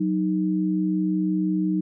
sine tone pair together, 185.24 / 311.1 Hz, F#3 / D#4, +2 / 0 cents, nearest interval major sixth, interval 898 cents, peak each -23 dBFS, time 0-1.81 s, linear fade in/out 10 ms, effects none

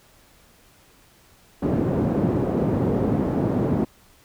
pink band-pass noise, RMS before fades -22 dBFS, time 1.62-3.85 s, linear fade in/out 10 ms, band 140 to 420 Hz, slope 12 dB/octave, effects pink hiss -55 dBFS RMS until 4.24 s

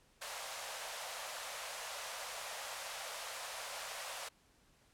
pink high-pass noise, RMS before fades -44 dBFS, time 0.21-4.29 s, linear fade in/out 10 ms, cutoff 530 Hz, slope 48 dB/octave, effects pink hiss -69 dBFS RMS until 4.93 s + low-pass 11000 Hz 12 dB/octave

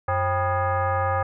sine tone with frequency modulation, 349.2 Hz, F4, in tune, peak -20 dBFS, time 0.08-1.23 s, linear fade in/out 5 ms, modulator 442 Hz, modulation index 2.5, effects none

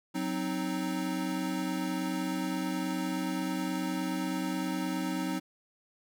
square chord, C diminished, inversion second, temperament equal, 185 / 261.6 / 311.1 Hz, Gb3 / C4 / Eb4, 0 / 0 / 0 cents, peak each -36 / -36 / -35 dBFS, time 0.14-5.4 s, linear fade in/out 20 ms, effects none

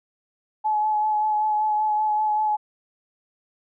sine tone with vibrato, 853 Hz, G#5, 46 cents sharp, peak -19 dBFS, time 0.64-2.57 s, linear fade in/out 20 ms, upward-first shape sine, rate 5.2 Hz, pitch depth 19 cents each way, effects none

